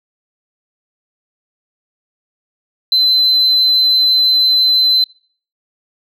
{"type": "tone", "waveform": "sine", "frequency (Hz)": 4053, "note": "B7", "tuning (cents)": 44, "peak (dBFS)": -7, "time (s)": [2.92, 5.04], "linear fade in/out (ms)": 2, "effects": ["noise-tail reverb RT60 0.5 s tail -26 dB re dry", "tanh soft clip ceiling -6 dBFS"]}